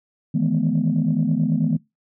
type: chord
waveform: sine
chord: E major seventh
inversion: third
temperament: equal with one note detuned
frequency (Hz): 155.56 / 164.81 / 213.1 / 246.9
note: D#3 / E3 / G#3 / B3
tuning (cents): 0 / 0 / +45 / 0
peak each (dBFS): -22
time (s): 0.34-1.77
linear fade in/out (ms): 10
effects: noise-tail reverb RT60 0.2 s tail -21 dB re dry + tanh soft clip ceiling -10 dBFS